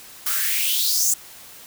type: noise with high-pass filter sweep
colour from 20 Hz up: blue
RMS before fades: -21 dBFS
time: 0.26-1.14 s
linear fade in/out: 5 ms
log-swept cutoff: 1200 to 7400 Hz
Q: 5.2
effects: white hiss -43 dBFS RMS until 1.66 s